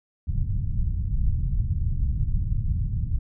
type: low-pass noise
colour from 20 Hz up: pink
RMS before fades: -24 dBFS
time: 0.27-3.19 s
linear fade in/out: 10 ms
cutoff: 130 Hz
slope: 24 dB/octave
effects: none